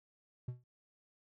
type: tone with exponential decay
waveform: triangle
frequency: 123.47 Hz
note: B2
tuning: in tune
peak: -32 dBFS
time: 0.48-0.64 s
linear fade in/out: 5 ms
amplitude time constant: 34 ms
effects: none